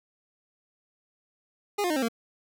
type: tone with pitch steps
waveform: 25% pulse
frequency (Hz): 410 / 354.9 / 307.2 / 265.9 / 230.1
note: G#4 / F4 / D#4 / C4 / A#3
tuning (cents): -22 / +28 / -22 / +28 / -22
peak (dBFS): -21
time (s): 1.78-2.085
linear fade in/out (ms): 10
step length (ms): 61
effects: none